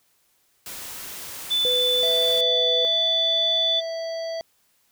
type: noise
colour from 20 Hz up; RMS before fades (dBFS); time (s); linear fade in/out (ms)
white; -36; 0.66-2.41; 2
type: tone with pitch glide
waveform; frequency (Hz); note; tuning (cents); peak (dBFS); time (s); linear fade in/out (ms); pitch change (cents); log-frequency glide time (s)
sine; 3500 to 3478; A7 to A7; -10 to -21; -19; 1.5-3.81; 20; -11; 2.18-2.37
type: tone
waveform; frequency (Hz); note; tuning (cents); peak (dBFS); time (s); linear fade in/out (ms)
sine; 498.5; B4; +16; -24; 1.65-2.85; 0
type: harmonic tone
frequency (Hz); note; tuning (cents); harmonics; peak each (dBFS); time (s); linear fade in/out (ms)
658; E5; -3; 1 / 3 / 5 / 7 / 9; -27 / -43 / -45 / -39 / -50; 2.03-4.41; 0
effects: white hiss -65 dBFS RMS until 4.91 s